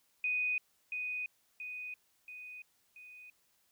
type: tone with echo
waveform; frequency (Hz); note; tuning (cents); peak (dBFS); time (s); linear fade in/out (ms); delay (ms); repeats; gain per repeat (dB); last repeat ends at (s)
sine; 2489; D#7; 0; -30; 0.24-0.58; 2; 680; 4; -5; 3.3
effects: white hiss -73 dBFS RMS until 3.71 s